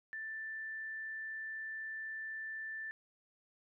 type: tone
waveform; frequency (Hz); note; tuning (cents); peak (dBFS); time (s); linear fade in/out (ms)
sine; 1768; A6; +8; -40; 0.13-2.91; 0
effects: none